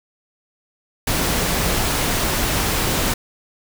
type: tone in noise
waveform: sine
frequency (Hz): 174.61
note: F3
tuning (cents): 0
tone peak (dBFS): -28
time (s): 1.4-1.73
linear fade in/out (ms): 5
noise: pink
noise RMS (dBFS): -20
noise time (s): 1.07-3.14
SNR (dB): -11
effects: none